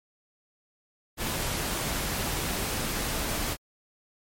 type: noise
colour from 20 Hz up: pink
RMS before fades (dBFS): -30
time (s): 1.17-3.57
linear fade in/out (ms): 50
effects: MP3 64 kbps